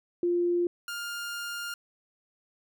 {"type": "tone pair in turn", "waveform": ["sine", "sawtooth"], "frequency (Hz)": [349.2, 1406.9], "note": ["F4", "F6"], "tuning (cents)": [0, 12], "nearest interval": "2 octaves", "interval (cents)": 2412, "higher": "second", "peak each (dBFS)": [-23, -30], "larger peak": "first", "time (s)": [[0.23, 0.67], [0.88, 1.74]], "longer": "second", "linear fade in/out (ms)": 2, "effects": []}